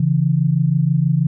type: tone pair together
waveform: sine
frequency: 138.59 / 164.81 Hz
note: C#3 / E3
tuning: 0 / 0 cents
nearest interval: minor third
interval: 300 cents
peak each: -16 dBFS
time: 0-1.27 s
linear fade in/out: 5 ms
effects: none